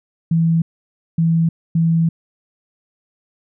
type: tone bursts at uneven times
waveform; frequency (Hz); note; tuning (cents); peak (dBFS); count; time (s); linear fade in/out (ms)
sine; 164.81; E3; 0; -12; 3; 0.31-0.62 / 1.18-1.49 / 1.75-2.09; 5
effects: none